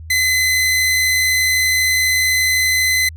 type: tone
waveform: sawtooth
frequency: 2033 Hz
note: B6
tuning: 50 cents sharp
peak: -10 dBFS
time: 0.1-3.09 s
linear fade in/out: 5 ms
effects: added 80 Hz sine -31 dBFS peak until 3.16 s